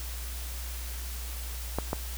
clicks, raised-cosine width 1 ms, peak -14 dBFS, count 2, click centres 1.786 / 1.931 s, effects added 60 Hz sine -35 dBFS peak until 2.17 s + white hiss -42 dBFS RMS until 2.17 s

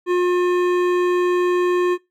triangle tone with hard clipping, 357.3 Hz, F4, 40 cents sharp, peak -17 dBFS, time 0.06-1.98 s, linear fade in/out 50 ms, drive 17 dB, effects noise-tail reverb RT60 0.2 s tail -21 dB re dry

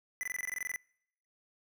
square tone bursts, 2000 Hz, B6, 21 cents sharp, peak -34 dBFS, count 13, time 0.21-0.76 s, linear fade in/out 0 ms, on 22 ms, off 22 ms, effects noise-tail reverb RT60 0.7 s tail -26 dB re dry

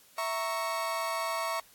35% pulse chord, A# diminished, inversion second, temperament equal, 659.3 / 932.3 / 1108.7 Hz, E5 / A#5 / C#6, 0 / 0 / 0 cents, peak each -33 / -35 / -32 dBFS, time 0.18-1.6 s, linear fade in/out 2 ms, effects white hiss -59 dBFS RMS until 1.74 s + AAC 64 kbps

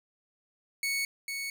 sawtooth tone with echo, 2217 Hz, C#7, in tune, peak -25 dBFS, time 0.83-1.05 s, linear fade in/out 2 ms, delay 450 ms, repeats 1, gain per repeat -5 dB, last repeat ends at 1.5 s, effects none

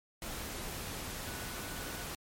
sine tone in noise, 1480 Hz, F#6, in tune, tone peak -50 dBFS, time 1.27-2.04 s, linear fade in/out 2 ms, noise pink, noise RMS -41 dBFS, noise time 0.22-2.15 s, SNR -12 dB, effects MP3 64 kbps

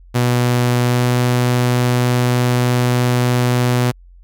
sawtooth tone with pitch glide, 122.5 to 123.35 Hz, B2 to B2, -14 to -2 cents, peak -9 dBFS, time 0.14-3.92 s, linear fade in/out 20 ms, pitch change +12 cents, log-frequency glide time 0.88-1.04 s, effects added 44 Hz sine -40 dBFS peak until 4.23 s

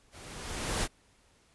pink noise with level ramp, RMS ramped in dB -50 to -28 dBFS, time 0.11-0.88 s, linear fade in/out 50 ms, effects pink hiss -65 dBFS RMS until 1.54 s + resampled to 24000 Hz

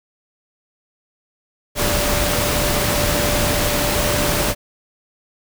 sine tone in noise, 587.3 Hz, D5, in tune, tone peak -24 dBFS, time 1.75-4.55 s, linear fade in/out 50 ms, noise pink, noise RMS -19 dBFS, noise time 1.75-4.55 s, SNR -8 dB, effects none

